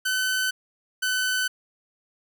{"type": "tone pair in turn", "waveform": "sawtooth", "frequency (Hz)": [1517, 1510.3], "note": ["F#6", "F#6"], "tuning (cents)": [43, 35], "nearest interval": "unison", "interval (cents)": 8, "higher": "first", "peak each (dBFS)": [-19, -19], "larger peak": "neither", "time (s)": [[0.05, 0.51], [1.02, 1.48]], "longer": "neither", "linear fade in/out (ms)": 10, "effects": []}